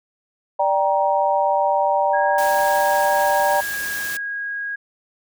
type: chord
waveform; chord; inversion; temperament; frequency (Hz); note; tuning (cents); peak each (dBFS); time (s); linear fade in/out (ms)
sine; G minor; second; just; 588 / 784 / 940.8; D5 / G5 / Bb5; +2 / 0 / +16; -20; 0.59-3.61; 10
type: tone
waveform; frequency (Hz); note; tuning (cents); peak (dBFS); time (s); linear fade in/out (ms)
sine; 1642; G#6; -20; -24; 2.13-4.76; 10
type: noise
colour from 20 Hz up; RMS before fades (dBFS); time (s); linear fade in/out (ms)
white; -31; 2.38-4.17; 2
effects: none